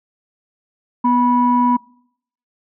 sine tone pair together, 245.9 / 979.1 Hz, B3 / B5, -7 / -15 cents, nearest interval 2 octaves, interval 2392 cents, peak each -14 dBFS, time 1.04-1.77 s, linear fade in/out 10 ms, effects noise-tail reverb RT60 0.7 s tail -25 dB re dry + tanh soft clip ceiling -4 dBFS

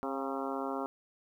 harmonic tone with a mistuned harmonic, 135.3 Hz, C#3, 42 cents flat, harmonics 2 / 3 / 4 / 5 / 6 / 7 / 8 / 9 / 10, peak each -38 / -40 / -41 / -42 / -43 / -43 / -44 / -45 / -45 dBFS, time 0.03-0.86 s, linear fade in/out 0 ms, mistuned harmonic 5, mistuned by +52 cents, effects 11-bit

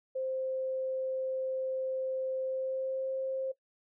sine tone with pitch glide, 523.3 to 529.1 Hz, C5 to C5, 0 to +19 cents, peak -31 dBFS, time 0.15-3.52 s, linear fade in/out 10 ms, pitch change +19 cents, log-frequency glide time 2.44-3.11 s, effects noise-tail reverb RT60 0.1 s tail -18 dB re dry

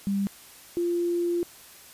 sine tone pair in turn, 198.4 / 346.3 Hz, G3 / F4, +21 / -15 cents, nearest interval minor seventh, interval 964 cents, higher second, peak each -23 dBFS, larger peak neither, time 0.07-0.27 / 0.77-1.43 s, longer second, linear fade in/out 0 ms, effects white hiss -49 dBFS RMS until 1.93 s + resampled to 32000 Hz

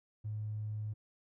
triangle tone, 106.7 Hz, G#2, 47 cents sharp, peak -32 dBFS, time 0.24-0.94 s, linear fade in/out 20 ms, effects tanh soft clip ceiling -34 dBFS

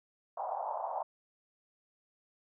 white band-pass noise, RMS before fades -37 dBFS, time 0.37-1.03 s, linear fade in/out 5 ms, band 630 to 930 Hz, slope 48 dB/octave, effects none

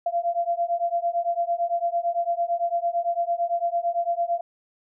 sine beating tone pair, 683 / 691.9 Hz, F5 / F5, -39 / -16 cents, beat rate 8.9 Hz, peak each -25 dBFS, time 0.06-4.41 s, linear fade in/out 5 ms, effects none

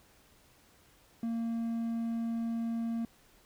triangle tone with hard clipping, 230 Hz, A#3, 23 cents flat, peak -32 dBFS, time 1.23-3.05 s, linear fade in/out 2 ms, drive 6 dB, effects pink hiss -63 dBFS RMS until 3.45 s

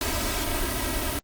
pink noise with comb filter, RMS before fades -27 dBFS, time 0.01-1.19 s, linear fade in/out 2 ms, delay 3.1 ms, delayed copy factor +0.85, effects Opus 48 kbps

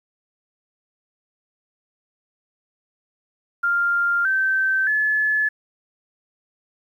sine tone with pitch steps, 1396.9 / 1550 / 1719.8 Hz, F6 / G6 / A6, 0 / -20 / -40 cents, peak -17 dBFS, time 3.63-5.49 s, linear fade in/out 10 ms, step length 620 ms, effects 9-bit

